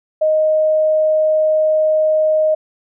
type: tone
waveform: sine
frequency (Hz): 622.3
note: D#5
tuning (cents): 0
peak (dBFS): -11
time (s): 0.21-2.55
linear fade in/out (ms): 10
effects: none